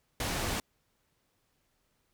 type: low-pass noise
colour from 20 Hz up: pink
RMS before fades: -33 dBFS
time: 0.2-0.6 s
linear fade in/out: 2 ms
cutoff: 11000 Hz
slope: 12 dB/octave
effects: pink hiss -75 dBFS RMS until 2.13 s